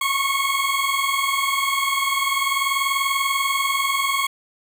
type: tone pair together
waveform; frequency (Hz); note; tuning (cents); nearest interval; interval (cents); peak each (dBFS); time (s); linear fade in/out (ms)
20% pulse; 1088.4 / 1108.7; C#6 / C#6; -32 / 0; unison; 32; -17 / -18; 0.01-4.27; 5
effects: none